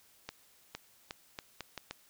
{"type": "accelerating click train", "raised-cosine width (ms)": 0.2, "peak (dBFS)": -22, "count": 7, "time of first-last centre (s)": [0.29, 1.91], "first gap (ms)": 460, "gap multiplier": 0.78, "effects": ["white hiss -64 dBFS RMS until 2.09 s"]}